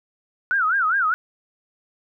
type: tone with vibrato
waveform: sine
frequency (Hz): 1423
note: F6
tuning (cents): +32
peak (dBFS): -17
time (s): 0.51-1.14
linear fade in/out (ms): 0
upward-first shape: sine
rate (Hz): 4.9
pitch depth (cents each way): 230
effects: none